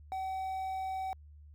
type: tone with quantisation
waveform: triangle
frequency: 761 Hz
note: F#5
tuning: 48 cents sharp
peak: -32 dBFS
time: 0.12-1.13 s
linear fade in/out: 0 ms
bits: 10
effects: added 74 Hz sine -51 dBFS peak until 1.54 s